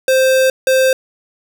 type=tone pair in turn; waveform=square; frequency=523.3 / 523.3 Hz; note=C5 / C5; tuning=0 / 0 cents; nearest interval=unison; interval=0 cents; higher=neither; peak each=-10 dBFS; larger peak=neither; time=0.08-0.5 / 0.67-0.93 s; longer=first; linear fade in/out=2 ms; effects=none